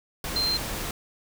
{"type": "tone in noise", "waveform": "sine", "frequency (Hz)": 4152, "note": "C8", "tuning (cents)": -14, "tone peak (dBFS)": -23, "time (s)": [0.36, 0.57], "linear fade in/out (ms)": 2, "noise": "pink", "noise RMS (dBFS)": -32, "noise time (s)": [0.24, 0.91], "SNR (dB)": 6, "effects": []}